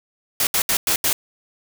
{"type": "noise bursts at uneven times", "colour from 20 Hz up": "white", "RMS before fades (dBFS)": -19, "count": 5, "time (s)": [[0.4, 0.47], [0.54, 0.62], [0.69, 0.77], [0.87, 0.96], [1.04, 1.13]], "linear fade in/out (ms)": 2, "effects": []}